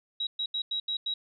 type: tone bursts at uneven times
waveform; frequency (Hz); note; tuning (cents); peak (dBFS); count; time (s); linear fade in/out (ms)
sine; 3851; B7; -44; -28; 6; 0.2-0.27 / 0.39-0.46 / 0.54-0.62 / 0.71-0.8 / 0.88-0.97 / 1.06-1.14; 5
effects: none